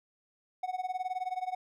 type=tone with tremolo; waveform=triangle; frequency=740 Hz; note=F#5; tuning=in tune; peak=-27 dBFS; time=0.63-1.55 s; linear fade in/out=5 ms; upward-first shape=sine; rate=19 Hz; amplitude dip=90%; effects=none